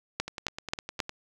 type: two click trains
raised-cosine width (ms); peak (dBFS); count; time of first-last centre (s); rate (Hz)
0.2; -19 / -10; 9 / 4; 0.28-1.094 / 0.2-1.002; 9.83 / 3.74
effects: none